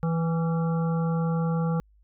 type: harmonic tone with a mistuned harmonic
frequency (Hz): 164.81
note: E3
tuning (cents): 0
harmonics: 1 / 3 / 5 / 7 / 8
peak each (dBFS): -23 / -33 / -37 / -40 / -41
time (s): 0.03-1.8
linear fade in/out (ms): 0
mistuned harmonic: 8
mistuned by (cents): +62
effects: added 51 Hz sine -56 dBFS peak until 2.03 s